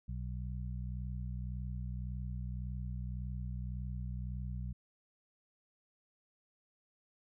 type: harmonic tone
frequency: 61.8 Hz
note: B1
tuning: 2 cents sharp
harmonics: 1 / 2 / 3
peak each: -39 / -42 / -47 dBFS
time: 0.08-4.73 s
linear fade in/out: 10 ms
effects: none